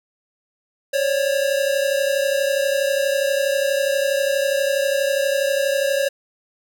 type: tone pair together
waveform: square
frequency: 544 / 576.3 Hz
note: C#5 / D5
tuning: -33 / -33 cents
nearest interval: minor second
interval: 100 cents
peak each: -20 / -23 dBFS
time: 0.93-6.09 s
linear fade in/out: 10 ms
effects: none